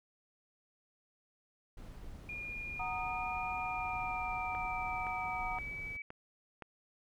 brown noise, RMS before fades -48 dBFS, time 1.77-5.97 s, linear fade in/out 5 ms
sine tone with pitch glide, 2422 to 2289 Hz, D#7 to D7, -47 to -45 cents, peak -40 dBFS, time 2.29-6.02 s, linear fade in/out 2 ms, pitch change -98 cents, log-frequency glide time 3.49-5.5 s
sine chord, D# minor, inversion first, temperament equal, 740 / 932.3 / 1244.5 Hz, F#5 / A#5 / D#6, 0 / 0 / 0 cents, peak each -39 / -41 / -42 dBFS, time 2.79-5.59 s, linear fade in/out 10 ms
click train, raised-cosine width 0.5 ms, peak -30 dBFS, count 5, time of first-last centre 4.55-6.623 s, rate 1.93 Hz
effects none

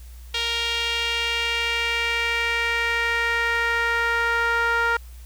sawtooth tone with band-pass filter sweep, 466.2 Hz, A#4, in tune, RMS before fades -23 dBFS, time 0.34-4.97 s, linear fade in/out 5 ms, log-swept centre 3300 to 1400 Hz, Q 2.6, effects added 60 Hz sine -38 dBFS peak until 5.25 s + white hiss -53 dBFS RMS until 5.25 s

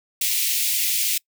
white high-pass noise, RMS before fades -22 dBFS, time 0.21-1.18 s, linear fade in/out 5 ms, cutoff 2100 Hz, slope 48 dB/octave, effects noise-tail reverb RT60 0.1 s tail -25 dB re dry

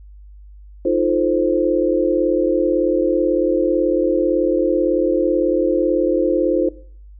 sine chord, F dominant seventh, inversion third, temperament equal, 311.1 / 349.2 / 440 / 523.3 Hz, Eb4 / F4 / A4 / C5, 0 / 0 / 0 / 0 cents, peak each -21 / -18 / -23 / -19 dBFS, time 0.85-6.69 s, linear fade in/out 5 ms, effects noise-tail reverb RT60 0.5 s tail -18 dB re dry + added 50 Hz sine -38 dBFS peak until 7.19 s

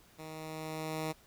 10% pulse tone with level ramp, 157.4 Hz, D#3, 20 cents sharp, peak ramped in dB -36 to -25 dBFS, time 0.18-1.13 s, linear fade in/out 20 ms, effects pink hiss -62 dBFS RMS until 1.26 s

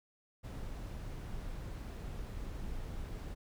brown noise, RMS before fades -42 dBFS, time 0.43-3.35 s, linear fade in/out 20 ms, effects none

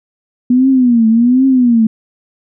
sine tone with vibrato, 243.4 Hz, B3, 25 cents flat, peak -6 dBFS, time 0.5-1.87 s, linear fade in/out 5 ms, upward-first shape triangle, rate 1.3 Hz, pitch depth 180 cents each way, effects none

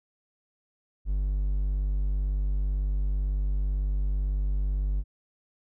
triangle tone, 49 Hz, G1, in tune, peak -22 dBFS, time 1.05-5.04 s, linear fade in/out 50 ms, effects none

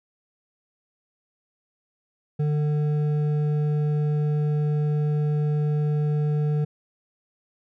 sine tone with hard clipping, 149.3 Hz, D3, 29 cents sharp, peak -22 dBFS, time 2.39-6.65 s, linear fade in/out 10 ms, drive 7 dB, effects none

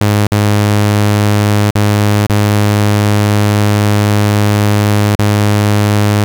sawtooth tone with dropouts, 103.83 Hz, G#2, in tune, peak -4 dBFS, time 0.01-6.24 s, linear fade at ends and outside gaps 0 ms, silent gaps 0.269-0.319 / 1.707-1.753 / 2.266-2.298 / 5.153-5.191 s, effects none

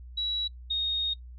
sine tone pair in turn, 3900 / 3719 Hz, B7 / A#7, -23 / -5 cents, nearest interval minor second, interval 82 cents, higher first, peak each -27 / -25 dBFS, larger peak second, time 0.17-0.48 / 0.7-1.14 s, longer second, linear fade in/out 10 ms, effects noise-tail reverb RT60 0.1 s tail -22 dB re dry + added 61 Hz sine -42 dBFS peak until 1.38 s

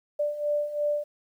sine beating tone pair, 587.3 / 590.2 Hz, D5 / D5, 0 / +8 cents, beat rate 2.9 Hz, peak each -31 / -26 dBFS, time 0.19-1.04 s, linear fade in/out 10 ms, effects 10-bit

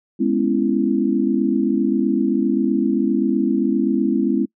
sine chord, C# minor seventh, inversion second, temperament just, 207.9 / 249.5 / 277.2 / 332.6 Hz, G#3 / B3 / C#4 / E4, +2 / +18 / 0 / +16 cents, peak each -21 dBFS, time 0.19-4.46 s, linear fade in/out 20 ms, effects noise-tail reverb RT60 0.1 s tail -24 dB re dry

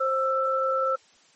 sine tone pair together, 528.9 / 1329 Hz, C5 / E6, +19 / +14 cents, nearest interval octave + major third, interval 1595 cents, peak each -25 / -24 dBFS, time 0-0.96 s, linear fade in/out 10 ms, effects white hiss -58 dBFS RMS until 1.35 s + MP3 32 kbps

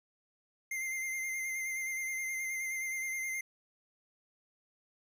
square tone with vibrato, 2093 Hz, C7, in tune, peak -35 dBFS, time 0.71-3.41 s, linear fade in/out 5 ms, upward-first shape sine, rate 9.5 Hz, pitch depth 25 cents each way, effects none

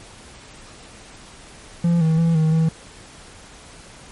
triangle tone with pitch steps, 170.7 / 160.3 / 166.1 / 157.9 / 161.3 Hz, F3 / E3 / E3 / D#3 / E3, -39 / -48 / +13 / +26 / -37 cents, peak -12 dBFS, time 1.84-2.69 s, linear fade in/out 5 ms, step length 170 ms, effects pink hiss -43 dBFS RMS until 4.11 s + MP3 48 kbps

